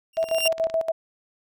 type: tone with exponential growth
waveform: sawtooth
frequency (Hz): 2783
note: F7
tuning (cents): -7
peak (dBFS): -14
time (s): 0.13-0.48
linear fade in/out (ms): 5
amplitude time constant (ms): 75
type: tone with tremolo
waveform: sine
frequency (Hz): 652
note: E5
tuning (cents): -19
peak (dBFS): -19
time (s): 0.17-0.92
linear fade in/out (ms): 10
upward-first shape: square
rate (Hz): 7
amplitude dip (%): 80
type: click train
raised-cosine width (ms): 0.2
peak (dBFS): -20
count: 10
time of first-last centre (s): 0.17-0.699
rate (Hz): 17
effects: none